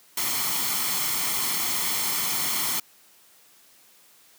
white noise with comb filter, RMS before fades -26 dBFS, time 0.17-2.8 s, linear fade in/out 5 ms, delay 0.93 ms, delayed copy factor +0.55, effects white hiss -56 dBFS RMS until 4.38 s + high-pass 150 Hz 12 dB/octave

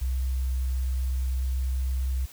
sine tone with pitch glide, 64.2 to 64.68 Hz, C2 to C2, -32 to -19 cents, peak -24 dBFS, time 0.01-2.26 s, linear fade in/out 10 ms, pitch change +13 cents, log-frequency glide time 0.9-1.79 s, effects white hiss -49 dBFS RMS until 2.32 s

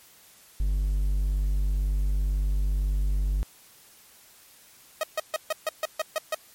triangle tone, 49 Hz, G1, in tune, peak -20 dBFS, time 0.6-3.43 s, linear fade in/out 0 ms
sawtooth tone bursts, 628 Hz, D#5, 16 cents sharp, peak -20 dBFS, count 9, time 5.01-6.346 s, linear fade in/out 2 ms, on 24 ms, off 140 ms
effects white hiss -54 dBFS RMS until 6.54 s + MP3 64 kbps

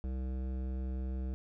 sine tone with hard clipping, 64.5 Hz, C2, 24 cents flat, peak -36 dBFS, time 0.04-1.34 s, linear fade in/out 0 ms, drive 14 dB, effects none

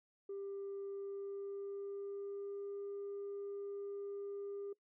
sine tone with pitch glide, 396.2 to 401.5 Hz, G4 to G4, +18 to +41 cents, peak -40 dBFS, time 0.29-4.73 s, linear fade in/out 5 ms, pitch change +23 cents, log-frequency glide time 0.88-2.78 s, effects noise-tail reverb RT60 0.1 s tail -21 dB re dry + tanh soft clip ceiling -39 dBFS

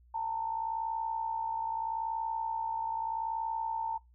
sine tone with amplitude modulation, 900 Hz, A5, 39 cents sharp, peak -28 dBFS, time 0.14-3.98 s, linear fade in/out 10 ms, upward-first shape sine, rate 60.8 Hz, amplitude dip 60%, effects noise-tail reverb RT60 0.2 s tail -21 dB re dry + added 60 Hz sine -58 dBFS peak until 4.14 s

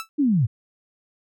sawtooth tone with exponential decay, 1318.5 Hz, E6, in tune, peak -23 dBFS, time 0-0.09 s, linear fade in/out 0 ms, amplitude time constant 18 ms
sine linear sweep, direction down, 308.3 to 97.8 Hz, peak -16 dBFS, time 0.18-0.47 s, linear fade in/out 20 ms
effects none

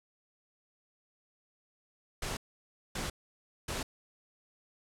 pink noise bursts, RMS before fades -36 dBFS, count 3, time 2.22-3.83 s, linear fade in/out 5 ms, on 150 ms, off 580 ms, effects low-pass 10000 Hz 12 dB/octave

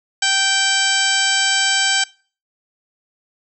harmonic tone, 779 Hz, G5, 11 cents flat, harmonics 1 / 2 / 3 / 4 / 5 / 6 / 7 / 8 / 9 / 10, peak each -26 / -20 / -25 / -20 / -27 / -25 / -26 / -29 / -31 / -22 dBFS, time 0.22-2.04 s, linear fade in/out 5 ms, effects noise-tail reverb RT60 0.4 s tail -24 dB re dry

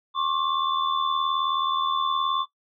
sine tone cluster, 1071 / 1150 / 3513 Hz, C6 / D6 / A7, +40 / -37 / -3 cents, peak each -24 / -27 / -30 dBFS, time 0.14-2.46 s, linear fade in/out 50 ms, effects noise-tail reverb RT60 0.1 s tail -18 dB re dry

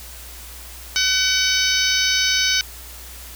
harmonic tone, 755 Hz, F#5, 35 cents sharp, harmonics 2 / 3 / 4 / 5 / 6 / 7 / 8, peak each -24 / -24 / -24 / -24 / -24 / -24 / -24 dBFS, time 0.96-2.61 s, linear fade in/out 0 ms, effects added 60 Hz sine -39 dBFS peak until 3.35 s + white hiss -39 dBFS RMS until 3.35 s

